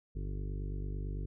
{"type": "harmonic tone", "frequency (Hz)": 49, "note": "G1", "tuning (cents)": 0, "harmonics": [1, 2, 3, 5, 6, 7, 8, 9], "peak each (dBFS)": [-36, -43, -44, -51, -54, -53, -54, -56], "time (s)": [0.15, 1.26], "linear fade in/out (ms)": 10, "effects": []}